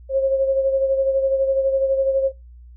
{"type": "beating tone pair", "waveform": "sine", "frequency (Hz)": [537, 549], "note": ["C5", "C#5"], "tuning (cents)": [45, -17], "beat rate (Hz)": 12, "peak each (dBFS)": [-16, -25], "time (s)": [0.09, 2.32], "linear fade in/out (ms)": 50, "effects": ["noise-tail reverb RT60 0.2 s tail -22 dB re dry", "added 60 Hz sine -40 dBFS peak until 2.76 s"]}